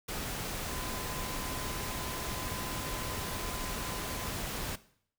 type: tone in noise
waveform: sine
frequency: 1020 Hz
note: C6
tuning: 44 cents flat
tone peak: -45 dBFS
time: 0.68-4.29 s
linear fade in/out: 10 ms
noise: pink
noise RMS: -37 dBFS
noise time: 0.08-4.76 s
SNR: -11 dB
effects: noise-tail reverb RT60 0.6 s tail -17 dB re dry

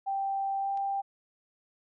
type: tone with pitch glide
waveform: sine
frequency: 784 to 789.9 Hz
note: G5 to G5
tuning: 0 to +13 cents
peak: -28 dBFS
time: 0.06-1.02 s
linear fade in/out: 20 ms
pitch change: +13 cents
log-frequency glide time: 0.59-0.71 s
type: click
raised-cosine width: 0.2 ms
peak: -36 dBFS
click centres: 0.774 s
effects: none

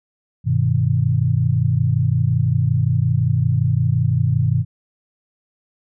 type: chord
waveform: sine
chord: G augmented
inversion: none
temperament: equal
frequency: 98 / 123.47 / 155.56 Hz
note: G2 / B2 / D#3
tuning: 0 / 0 / 0 cents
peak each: -20 / -17 / -20 dBFS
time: 0.44-4.65 s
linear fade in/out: 50 ms
effects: none

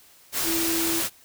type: tone in noise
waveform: sine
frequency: 330.5 Hz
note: E4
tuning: 5 cents sharp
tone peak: -26 dBFS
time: 0.43-1.03 s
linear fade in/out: 50 ms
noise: white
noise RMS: -26 dBFS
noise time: 0.32-1.1 s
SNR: -3 dB
effects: white hiss -54 dBFS RMS until 1.24 s

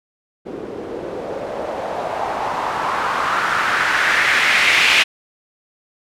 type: noise with low-pass filter sweep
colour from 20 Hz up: blue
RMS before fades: -19 dBFS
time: 0.45-5.04 s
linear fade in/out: 20 ms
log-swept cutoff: 360 to 2600 Hz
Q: 2.7
effects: none

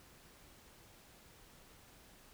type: silence
effects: pink hiss -61 dBFS RMS until 2.33 s

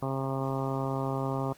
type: harmonic tone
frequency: 134.5 Hz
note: C3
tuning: 48 cents sharp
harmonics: 1 / 2 / 3 / 4 / 5 / 6 / 7 / 8 / 9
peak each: -32 / -35 / -37 / -38 / -39 / -40 / -40 / -41 / -42 dBFS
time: 0.02-1.53 s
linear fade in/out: 5 ms
effects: pink hiss -57 dBFS RMS until 1.57 s + Opus 24 kbps

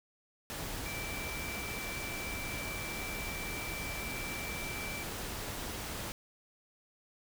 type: tone in noise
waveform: sine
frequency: 2334 Hz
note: D7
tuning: 11 cents flat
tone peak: -41 dBFS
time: 0.86-5.03 s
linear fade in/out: 0 ms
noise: pink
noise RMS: -40 dBFS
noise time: 0.5-6.12 s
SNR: -4 dB
effects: none

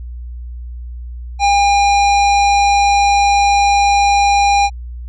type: tone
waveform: square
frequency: 806 Hz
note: G5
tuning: 48 cents sharp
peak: -10 dBFS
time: 1.39-4.7 s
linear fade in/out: 50 ms
effects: added 60 Hz sine -25 dBFS peak until 5.08 s + resampled to 16000 Hz

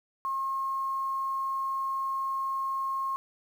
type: tone with quantisation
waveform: sine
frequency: 1076 Hz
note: C6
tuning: 48 cents sharp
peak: -28 dBFS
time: 0.25-3.16 s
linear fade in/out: 0 ms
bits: 9
effects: none

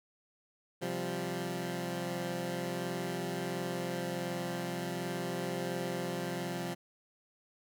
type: chord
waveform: 15% pulse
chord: C suspended fourth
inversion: none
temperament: equal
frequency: 130.81 / 174.61 / 196 Hz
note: C3 / F3 / G3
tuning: 0 / 0 / 0 cents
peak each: -35 / -30 / -35 dBFS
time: 0.81-6.75 s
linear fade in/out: 20 ms
effects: none

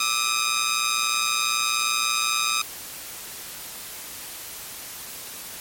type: ring-modulated tone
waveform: 10% pulse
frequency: 1244.5 Hz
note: D#6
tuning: in tune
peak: -10 dBFS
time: 0-2.62 s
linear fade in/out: 5 ms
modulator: 60 Hz
effects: white hiss -37 dBFS RMS until 5.6 s + MP3 64 kbps

